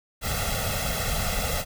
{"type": "noise with comb filter", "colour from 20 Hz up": "pink", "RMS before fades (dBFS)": -27, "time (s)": [0.21, 1.65], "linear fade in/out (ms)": 50, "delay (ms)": 1.5, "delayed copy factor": 0.95, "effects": []}